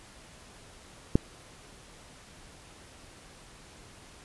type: click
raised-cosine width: 3 ms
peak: -7 dBFS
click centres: 1.155 s
effects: pink hiss -52 dBFS RMS until 4.24 s + resampled to 24000 Hz